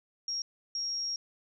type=tone bursts at uneven times; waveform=sine; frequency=5588 Hz; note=F8; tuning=in tune; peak=-31 dBFS; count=2; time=0.28-0.42 / 0.75-1.16 s; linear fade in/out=2 ms; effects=none